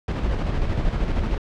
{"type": "noise with tremolo", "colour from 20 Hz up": "brown", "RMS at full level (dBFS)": -21, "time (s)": [0.08, 1.38], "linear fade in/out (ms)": 2, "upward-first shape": "square", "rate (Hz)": 13, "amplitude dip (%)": 35, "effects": ["low-pass 4000 Hz 12 dB/octave"]}